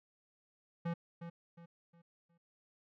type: tone with echo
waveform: square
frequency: 169.5 Hz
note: E3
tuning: 49 cents sharp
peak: -35 dBFS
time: 0.85-0.94 s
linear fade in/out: 10 ms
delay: 360 ms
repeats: 4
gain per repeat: -9 dB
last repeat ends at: 2.38 s
effects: low-pass 2000 Hz 12 dB/octave